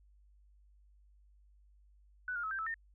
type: tone with pitch steps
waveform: sine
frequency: 1489 / 1412 / 1291 / 1574 / 1310 / 1820 Hz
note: F#6 / F6 / E6 / G6 / E6 / A#6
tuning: +11 / +19 / -37 / +7 / -11 / -42 cents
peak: -35 dBFS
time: 2.28-2.742 s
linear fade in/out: 2 ms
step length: 77 ms
effects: added 50 Hz sine -61 dBFS peak until 2.94 s